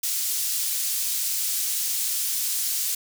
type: high-pass noise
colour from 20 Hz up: pink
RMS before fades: -26 dBFS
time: 0.03-2.95 s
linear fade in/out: 5 ms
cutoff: 6100 Hz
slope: 12 dB/octave
effects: none